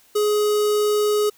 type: tone with notch filter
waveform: square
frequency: 419.3 Hz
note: G#4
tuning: 17 cents sharp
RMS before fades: -19 dBFS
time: 0.15-1.3 s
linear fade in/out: 10 ms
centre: 2000 Hz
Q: 1.3
effects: white hiss -55 dBFS RMS until 1.37 s